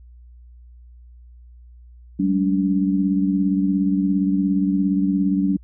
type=tone cluster; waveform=sine; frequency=190.8 / 208 / 286.4 Hz; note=G3 / G#3 / D4; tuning=-47 / +3 / -43 cents; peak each=-19 / -27 / -20 dBFS; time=2.19-5.57 s; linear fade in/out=10 ms; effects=added 60 Hz sine -42 dBFS peak until 5.63 s